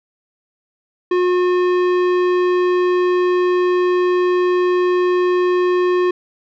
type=tone with tanh clipping; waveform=sine; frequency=360 Hz; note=F#4; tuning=47 cents flat; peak=-15 dBFS; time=1.11-6.11 s; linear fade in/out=5 ms; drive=15 dB; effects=none